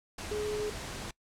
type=tone in noise; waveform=sine; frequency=421.4 Hz; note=G#4; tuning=25 cents sharp; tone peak=-31 dBFS; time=0.31-0.7 s; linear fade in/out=5 ms; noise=pink; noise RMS=-40 dBFS; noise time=0.18-1.11 s; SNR=+6 dB; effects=noise-tail reverb RT60 0.1 s tail -23 dB re dry + low-pass 9000 Hz 12 dB/octave